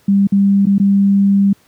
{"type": "tone with dropouts", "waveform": "sine", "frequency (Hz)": 198.3, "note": "G3", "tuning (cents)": 20, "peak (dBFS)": -8, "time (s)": [0.08, 1.53], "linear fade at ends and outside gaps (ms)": 5, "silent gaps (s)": [[0.271, 0.321], [0.656, 0.667], [0.782, 0.798]], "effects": ["pink hiss -53 dBFS RMS until 1.67 s", "high-pass 80 Hz 12 dB/octave"]}